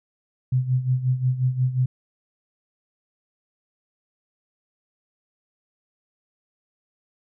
sine tone with tremolo, 127.9 Hz, C3, 39 cents flat, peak -16 dBFS, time 0.52-1.86 s, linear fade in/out 5 ms, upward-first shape sine, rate 5.6 Hz, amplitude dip 75%, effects none

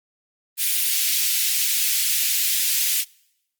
white high-pass noise, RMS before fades -21 dBFS, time 0.57-3.05 s, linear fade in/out 50 ms, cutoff 2200 Hz, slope 24 dB/octave, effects noise-tail reverb RT60 0.9 s tail -26 dB re dry + Opus 32 kbps

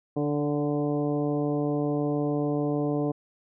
harmonic tone with a mistuned harmonic, 146.83 Hz, D3, in tune, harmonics 1 / 2 / 3 / 4 / 5 / 6 / 7, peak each -30 / -27 / -30 / -34 / -37 / -48 / -44 dBFS, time 0.16-3.12 s, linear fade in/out 10 ms, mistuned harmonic 4, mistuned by -16 cents, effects none

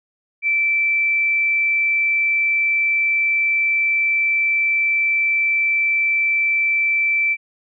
sine tone, 2330 Hz, D7, 14 cents flat, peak -15 dBFS, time 0.42-7.37 s, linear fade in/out 50 ms, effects none

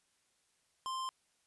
square tone, 1046.5 Hz, C6, in tune, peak -37 dBFS, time 0.86-1.09 s, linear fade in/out 0 ms, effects white hiss -75 dBFS RMS until 1.46 s + resampled to 24000 Hz

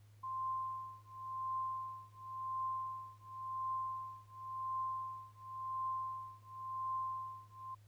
sine tone with tremolo, 1046.5 Hz, C6, in tune, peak -35 dBFS, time 0.23-7.75 s, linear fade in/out 10 ms, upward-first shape triangle, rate 0.93 Hz, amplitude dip 100%, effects added 104 Hz sine -59 dBFS peak until 7.87 s + pink hiss -73 dBFS RMS until 7.87 s

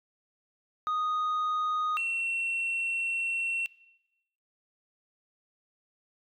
sine tone pair in turn, 1242 / 2715 Hz, D#6 / F7, -3 / -50 cents, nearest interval octave + major second, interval 1353 cents, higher second, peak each -24 / -26 dBFS, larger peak first, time 0.87-1.97 / 1.97-3.66 s, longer second, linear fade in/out 0 ms, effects noise-tail reverb RT60 0.9 s tail -21 dB re dry + tanh soft clip ceiling -26 dBFS

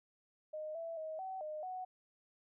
sine tone with pitch steps, 617 / 663 / 631 / 759 / 613 / 741 Hz, D#5 / E5 / D#5 / F#5 / D#5 / F#5, -15 / +10 / +24 / +44 / -26 / +2 cents, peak -40 dBFS, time 0.53-1.85 s, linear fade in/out 10 ms, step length 220 ms, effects none

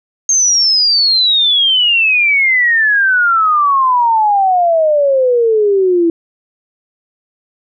sine exponential sweep, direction down, 6450 to 329.6 Hz, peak -8 dBFS, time 0.29-6.1 s, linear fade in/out 2 ms, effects none

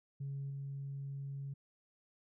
sine tone with level steps, 138.59 Hz, C#3, in tune, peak -37 / -39 dBFS, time 0.2-1.54 s, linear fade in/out 10 ms, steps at 0.5 s, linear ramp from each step 2 ms, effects tanh soft clip ceiling -35 dBFS

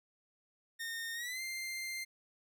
sawtooth tone with pitch glide, 1834 to 2095 Hz, A#6 to C7, -29 to +2 cents, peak -35 dBFS, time 0.79-2.05 s, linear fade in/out 20 ms, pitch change +231 cents, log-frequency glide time 1.14-1.41 s, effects none

